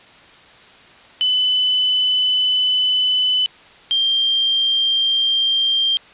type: tone pair in turn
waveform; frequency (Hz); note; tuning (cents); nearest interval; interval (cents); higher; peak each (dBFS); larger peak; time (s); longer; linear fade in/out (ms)
sine; 3009 / 3179; F#7 / G7; +28 / +24; minor second; 96; second; -14; neither; 1.21-3.46 / 3.91-5.97; first; 0
effects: white hiss -45 dBFS RMS until 6.13 s + resampled to 8000 Hz

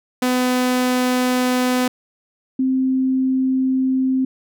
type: tone pair in turn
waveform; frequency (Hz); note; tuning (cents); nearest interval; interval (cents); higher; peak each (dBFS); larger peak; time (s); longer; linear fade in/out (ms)
sawtooth / sine; 251.5 / 261.4; B3 / C4; +32 / -1; minor second; 67; second; -12 / -15; first; 0.22-1.88 / 2.59-4.25; neither; 5
effects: none

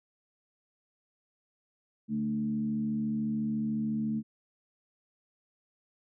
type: tone with frequency modulation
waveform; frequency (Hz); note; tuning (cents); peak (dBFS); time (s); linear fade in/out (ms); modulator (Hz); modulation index
sine; 220; A3; 0; -28; 2.08-4.23; 50; 74; 0.57
effects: none

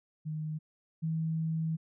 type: tone pair in turn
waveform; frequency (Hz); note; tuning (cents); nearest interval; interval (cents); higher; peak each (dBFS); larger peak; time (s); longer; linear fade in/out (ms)
sine; 155 / 160.89; D#3 / E3; -6 / -42; minor second; 64; second; -33 / -29; second; 0.25-0.59 / 1.02-1.77; second; 20
effects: none

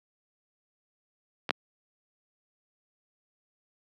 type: clicks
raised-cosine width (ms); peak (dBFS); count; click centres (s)
0.3; -16 / -6; 2; 1.492 / 1.507
effects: high-pass 200 Hz 12 dB/octave

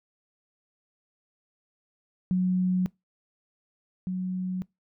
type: tone pair in turn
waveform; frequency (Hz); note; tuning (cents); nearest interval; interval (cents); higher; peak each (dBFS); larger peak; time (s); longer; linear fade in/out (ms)
sine; 183.4 / 184.35; F#3 / F#3; -15 / -6; unison; 9; second; -21 / -27; first; 2.31-2.86 / 4.07-4.62; neither; 0
effects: noise-tail reverb RT60 0.2 s tail -24 dB re dry

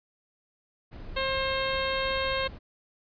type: noise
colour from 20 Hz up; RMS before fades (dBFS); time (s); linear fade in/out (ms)
brown; -41; 0.91-2.59; 20
type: harmonic tone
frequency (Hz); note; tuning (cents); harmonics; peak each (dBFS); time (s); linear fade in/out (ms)
533; C5; +32; 1 / 2 / 3 / 4 / 5 / 6 / 7 / 8; -30 / -33 / -35 / -36 / -37 / -38 / -38 / -39; 1.16-2.48; 10
effects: resampled to 11025 Hz

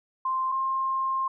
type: tone pair in turn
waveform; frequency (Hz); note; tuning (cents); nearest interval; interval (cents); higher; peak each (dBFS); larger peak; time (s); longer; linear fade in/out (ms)
sine; 1046.5 / 1061.1; C6 / C6; 0 / +24; unison; 24; second; -24; neither; 0.25-0.52 / 0.52-1.28; second; 5
effects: none

